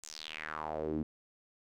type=tone with band-pass filter sweep; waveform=sawtooth; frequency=77.78 Hz; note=D#2; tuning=in tune; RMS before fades=-39 dBFS; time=0.03-1.03 s; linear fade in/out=5 ms; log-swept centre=7600 to 240 Hz; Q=4; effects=none